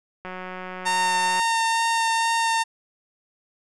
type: click train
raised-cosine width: 0.5 ms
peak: -20 dBFS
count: 212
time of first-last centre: 0.25-1.397 s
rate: 184 Hz
type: tone with vibrato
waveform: sawtooth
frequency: 913 Hz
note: A#5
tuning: 36 cents flat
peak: -16 dBFS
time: 0.85-2.64 s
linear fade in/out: 20 ms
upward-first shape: sine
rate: 2.2 Hz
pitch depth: 9 cents each way
effects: resampled to 24000 Hz